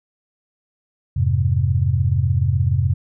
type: chord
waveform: sine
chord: F minor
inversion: none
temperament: equal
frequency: 87.31 / 103.83 / 130.81 Hz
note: F2 / Ab2 / C3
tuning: 0 / 0 / 0 cents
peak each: -19 / -20 / -19 dBFS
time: 1.16-2.94 s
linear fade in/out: 10 ms
effects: none